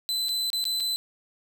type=tone with dropouts; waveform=40% pulse; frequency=4028 Hz; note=B7; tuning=33 cents sharp; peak=-24 dBFS; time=0.09-0.96 s; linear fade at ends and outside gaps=0 ms; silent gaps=0.285-0.291 / 0.502-0.531 / 0.641-0.653 / 0.801-0.805 s; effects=none